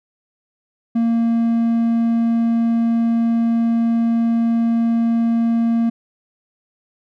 triangle tone, 230.8 Hz, A#3, 17 cents flat, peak -12 dBFS, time 0.95-5.9 s, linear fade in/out 10 ms, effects none

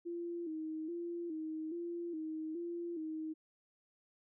sine tone with vibrato, 328.8 Hz, E4, 4 cents flat, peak -38 dBFS, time 0.05-3.34 s, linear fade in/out 20 ms, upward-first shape square, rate 1.2 Hz, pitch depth 75 cents each way, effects none

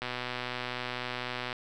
click train, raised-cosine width 0.3 ms, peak -18 dBFS, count 188, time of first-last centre 0.02-1.528 s, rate 124 Hz, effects none

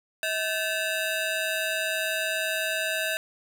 20% pulse ring-modulated tone, 1092 Hz, C#6, 26 cents flat, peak -18 dBFS, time 0.23-3.17 s, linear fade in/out 0 ms, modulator 451 Hz, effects none

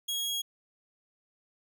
sawtooth tone, 3301 Hz, G#7, 11 cents flat, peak -27 dBFS, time 0.08-0.42 s, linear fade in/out 10 ms, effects none

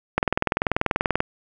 click train, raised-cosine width 0.5 ms, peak -4 dBFS, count 22, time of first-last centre 0.18-1.204 s, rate 20.5 Hz, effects none

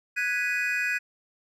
triangle chord, G# minor seventh, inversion third, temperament equal, 1480 / 1661.2 / 1975.5 / 2489 Hz, F#6 / G#6 / B6 / D#7, 0 / 0 / 0 / 0 cents, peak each -30 / -28 / -31 / -27 dBFS, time 0.16-0.99 s, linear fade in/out 20 ms, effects none

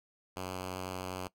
5% pulse tone with vibrato, 92.5 Hz, F#2, in tune, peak -26 dBFS, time 0.36-1.28 s, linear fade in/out 10 ms, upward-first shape square, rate 7.9 Hz, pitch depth 10 cents each way, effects noise-tail reverb RT60 0.1 s tail -20 dB re dry

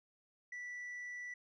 sine tone, 1964 Hz, B6, 10 cents flat, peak -40 dBFS, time 0.52-1.34 s, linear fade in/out 5 ms, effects tanh soft clip ceiling -42 dBFS

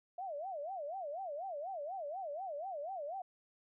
sine tone with vibrato, 668 Hz, E5, 23 cents sharp, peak -39 dBFS, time 0.18-3.22 s, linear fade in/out 5 ms, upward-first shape sine, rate 4.1 Hz, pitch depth 280 cents each way, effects none

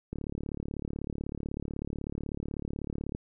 click train, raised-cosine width 3 ms, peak -22 dBFS, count 110, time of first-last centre 0.13-3.149 s, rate 36.1 Hz, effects none

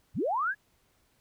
sine linear sweep, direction up, 55 to 1725 Hz, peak -26 dBFS, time 0.14-0.55 s, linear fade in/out 50 ms, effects pink hiss -69 dBFS RMS until 1.2 s

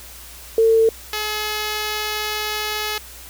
sine / 5% pulse tone pair in turn, 449.4 / 425.1 Hz, A4 / G#4, +37 / +40 cents, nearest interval minor second, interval 97 cents, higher first, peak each -11 dBFS, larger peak neither, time 0.58-0.89 / 1.13-2.98 s, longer second, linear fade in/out 2 ms, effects added 60 Hz sine -43 dBFS peak until 3.29 s + white hiss -40 dBFS RMS until 3.29 s

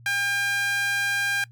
sawtooth tone with high-pass filter, 802 Hz, G5, 39 cents sharp, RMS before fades -25 dBFS, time 0.06-1.44 s, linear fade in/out 2 ms, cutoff 1700 Hz, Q 2.8, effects noise-tail reverb RT60 0.1 s tail -22 dB re dry + added 118 Hz sine -46 dBFS peak until 1.51 s

